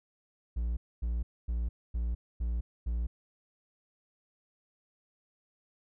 triangle tone bursts, 58.27 Hz, A#1, in tune, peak -27 dBFS, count 6, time 0.56-3.07 s, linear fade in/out 10 ms, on 210 ms, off 250 ms, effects none

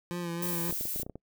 25% pulse tone with vibrato, 172.3 Hz, F3, 23 cents flat, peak -29 dBFS, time 0.11-0.71 s, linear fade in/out 0 ms, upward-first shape sine, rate 3.5 Hz, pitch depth 36 cents each way
violet noise, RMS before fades -34 dBFS, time 0.42-1.03 s, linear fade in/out 5 ms
clicks, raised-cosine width 2 ms, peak -27 dBFS, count 10, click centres 0.696 / 0.726 / 0.81 / 0.854 / 0.961 / 0.998 / 1.031 / 1.065 / 1.097 / 1.156 s
effects noise-tail reverb RT60 0.1 s tail -26 dB re dry

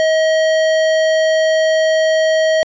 sine tone with tanh clipping, 635 Hz, D#5, 35 cents sharp, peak -13 dBFS, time 0-2.63 s, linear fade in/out 0 ms, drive 18 dB, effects resampled to 16000 Hz

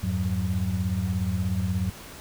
sine tone cluster, 85.6 / 102.3 / 184.6 Hz, F2 / G#2 / F#3, -34 / -26 / -4 cents, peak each -28 dBFS, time 0.03-1.9 s, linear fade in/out 5 ms, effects pink hiss -43 dBFS RMS until 2.2 s

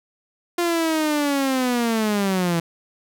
sawtooth linear sweep, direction down, 350 to 164.81 Hz, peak -15 dBFS, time 0.58-2.6 s, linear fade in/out 5 ms, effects none

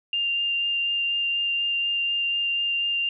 sine tone with vibrato, 2794 Hz, F7, in tune, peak -22 dBFS, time 0.13-3.09 s, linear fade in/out 2 ms, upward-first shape sine, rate 4.1 Hz, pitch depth 8 cents each way, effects none

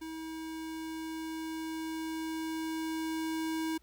square tone with level ramp, 320.4 Hz, E4, 49 cents flat, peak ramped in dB -40 to -32 dBFS, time 0.01-3.78 s, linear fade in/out 10 ms, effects added 60 Hz sine -62 dBFS peak until 3.82 s + pink hiss -70 dBFS RMS until 3.82 s

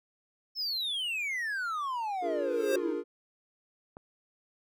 triangle exponential sweep, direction down, 5360 to 293.7 Hz, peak -29 dBFS, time 0.55-2.96 s, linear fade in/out 50 ms
triangle chord, Bb dominant seventh, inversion first, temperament equal, 293.7 / 349.2 / 415.3 / 466.2 Hz, D4 / F4 / Ab4 / Bb4, 0 / 0 / 0 / 0 cents, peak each -37 / -34 / -35 / -34 dBFS, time 2.21-3.04 s, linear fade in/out 50 ms
square tone with exponential growth, 531 Hz, C5, 25 cents sharp, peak -25 dBFS, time 2.4-2.76 s, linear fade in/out 5 ms, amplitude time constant 77 ms
click, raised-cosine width 1 ms, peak -31 dBFS, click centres 3.969 s
effects none

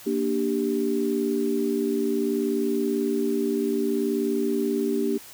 sine chord, G minor, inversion first, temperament equal, 233.1 / 293.7 / 392 Hz, Bb3 / D4 / G4, 0 / 0 / 0 cents, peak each -27 / -27 / -25 dBFS, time 0.06-5.18 s, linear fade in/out 10 ms, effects white hiss -45 dBFS RMS until 5.33 s

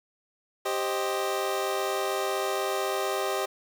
25% pulse chord, C minor, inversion second, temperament equal with one note detuned, 392 / 526.3 / 622.3 Hz, G4 / C5 / Eb5, 0 / +10 / 0 cents, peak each -26 / -29 / -28 dBFS, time 0.65-3.46 s, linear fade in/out 10 ms, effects 9-bit

